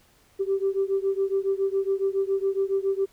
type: beating tone pair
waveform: sine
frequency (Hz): 386.9 / 394.1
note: G4 / G4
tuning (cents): -23 / +9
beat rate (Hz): 7.2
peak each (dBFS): -24 / -25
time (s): 0.39-3.06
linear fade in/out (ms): 20
effects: tanh soft clip ceiling -15 dBFS + pink hiss -60 dBFS RMS until 3.12 s